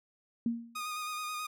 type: tone with exponential decay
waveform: sine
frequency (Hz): 233.1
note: A#3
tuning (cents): 0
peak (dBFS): -25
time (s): 0.46-0.82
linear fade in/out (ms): 2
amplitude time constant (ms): 77
type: tone with vibrato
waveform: sawtooth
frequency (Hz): 1234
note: D#6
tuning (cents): -15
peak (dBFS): -32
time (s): 0.75-1.47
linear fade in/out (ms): 10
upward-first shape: square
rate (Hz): 9.3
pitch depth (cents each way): 17
effects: none